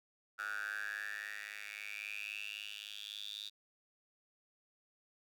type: tone with high-pass filter sweep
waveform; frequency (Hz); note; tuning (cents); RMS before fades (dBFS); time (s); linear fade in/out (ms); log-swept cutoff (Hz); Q
10% pulse; 103.7; G#2; -2; -44; 0.38-3.5; 20; 1400 to 3800; 10
effects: none